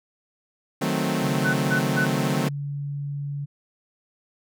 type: chord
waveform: sawtooth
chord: D# diminished seventh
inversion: none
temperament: equal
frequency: 155.56 / 185 / 220 / 261.6 Hz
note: D#3 / F#3 / A3 / C4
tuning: 0 / 0 / 0 / 0 cents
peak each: -24 dBFS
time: 0.81-2.49 s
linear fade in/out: 10 ms
type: tone with pitch glide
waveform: sine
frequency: 138.59 to 142.65 Hz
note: C#3 to C#3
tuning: 0 to +50 cents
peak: -27 dBFS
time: 1.21-3.46 s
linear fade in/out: 20 ms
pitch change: +50 cents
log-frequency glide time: 2.3-2.39 s
type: tone bursts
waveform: sine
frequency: 1497 Hz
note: F#6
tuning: 20 cents sharp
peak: -21 dBFS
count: 3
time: 1.44-2.06 s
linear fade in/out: 20 ms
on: 100 ms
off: 160 ms
effects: none